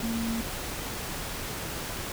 sine tone in noise, 228.3 Hz, A#3, 36 cents flat, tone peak -28 dBFS, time 0.03-0.41 s, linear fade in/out 2 ms, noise pink, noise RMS -35 dBFS, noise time 0-2.12 s, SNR +4 dB, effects none

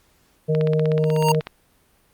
harmonic tone, 155.56 Hz, D#3, in tune, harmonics 1 / 3 / 4, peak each -19 / -20 / -29 dBFS, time 0.48-1.41 s, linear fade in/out 20 ms
click train, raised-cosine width 0.3 ms, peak -15 dBFS, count 16, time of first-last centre 0.55-1.47 s, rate 16.3 Hz
square tone with exponential growth, 928 Hz, A#5, 8 cents flat, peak -15 dBFS, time 0.97-1.32 s, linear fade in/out 5 ms, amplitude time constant 74 ms
effects pink hiss -60 dBFS RMS until 2.13 s + Opus 48 kbps

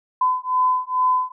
sine beating tone pair, 1012 / 1014.3 Hz, B5 / B5, +42 / +46 cents, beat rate 2.3 Hz, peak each -20 dBFS, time 0.21-1.32 s, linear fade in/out 5 ms, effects none

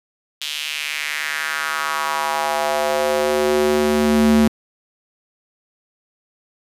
square tone with high-pass filter sweep, 74.7 Hz, D2, 30 cents sharp, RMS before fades -19 dBFS, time 0.41-4.48 s, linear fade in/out 5 ms, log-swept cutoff 3300 to 200 Hz, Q 2.8, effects resampled to 32000 Hz

